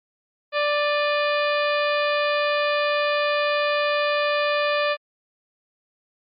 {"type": "harmonic tone with a mistuned harmonic", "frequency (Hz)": 587.3, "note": "D5", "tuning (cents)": 0, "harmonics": [1, 2, 3, 4, 5, 6, 7, 8], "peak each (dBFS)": [-22, -26, -28, -29, -35, -34, -38, -39], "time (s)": [0.52, 4.97], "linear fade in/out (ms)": 50, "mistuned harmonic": 4, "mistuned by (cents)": 66, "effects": ["Opus 48 kbps"]}